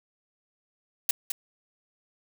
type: noise with echo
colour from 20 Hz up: blue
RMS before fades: -23 dBFS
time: 1.09-1.11 s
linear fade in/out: 2 ms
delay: 210 ms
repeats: 1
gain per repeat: -7 dB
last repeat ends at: 1.32 s
effects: none